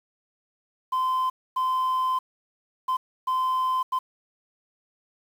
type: tone bursts at uneven times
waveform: sine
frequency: 1031 Hz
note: C6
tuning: 26 cents flat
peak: -19 dBFS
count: 5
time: 0.92-1.3 / 1.56-2.19 / 2.88-2.97 / 3.27-3.83 / 3.92-3.99 s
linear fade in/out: 10 ms
effects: tanh soft clip ceiling -21 dBFS + 8-bit